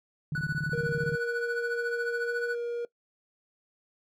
sine tone bursts, 150.4 Hz, D3, 42 cents sharp, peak -28 dBFS, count 15, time 0.32-1.152 s, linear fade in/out 2 ms, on 34 ms, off 23 ms
triangle tone with tremolo, 1480 Hz, F#6, in tune, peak -26 dBFS, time 0.35-2.55 s, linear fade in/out 2 ms, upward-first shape triangle, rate 14 Hz, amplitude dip 80%
triangle tone with pitch glide, 471.4 to 474.4 Hz, A#4 to A#4, +19 to +30 cents, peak -28 dBFS, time 0.73-2.85 s, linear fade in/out 2 ms, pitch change +11 cents, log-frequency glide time 2.25-2.33 s
effects noise-tail reverb RT60 0.1 s tail -21 dB re dry

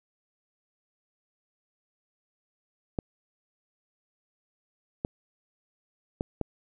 clicks, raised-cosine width 2 ms, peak -15 dBFS, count 4, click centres 2.988 / 5.049 / 6.209 / 6.413 s, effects none

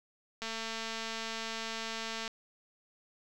click train, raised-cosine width 0.2 ms, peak -21 dBFS, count 419, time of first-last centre 0.42-2.278 s, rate 225 Hz, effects none

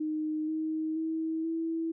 sine tone with pitch steps, 309.1 / 315 / 321.1 / 327.3 Hz, D#4 / D#4 / E4 / E4, -11 / +21 / -45 / -12 cents, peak -29 dBFS, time 0-1.92 s, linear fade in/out 10 ms, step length 480 ms, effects none

